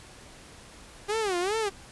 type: tone with vibrato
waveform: sawtooth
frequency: 395.7 Hz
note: G4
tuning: 16 cents sharp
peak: -22 dBFS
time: 1.08-1.7 s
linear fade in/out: 20 ms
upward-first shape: sine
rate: 2.5 Hz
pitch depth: 220 cents each way
effects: pink hiss -49 dBFS RMS until 1.91 s + resampled to 24000 Hz